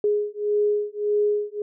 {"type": "beating tone pair", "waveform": "sine", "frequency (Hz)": [415.3, 417], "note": ["G#4", "G#4"], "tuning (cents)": [0, 7], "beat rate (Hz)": 1.7, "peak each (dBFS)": -23, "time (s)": [0.04, 1.62], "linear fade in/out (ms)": 2, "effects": []}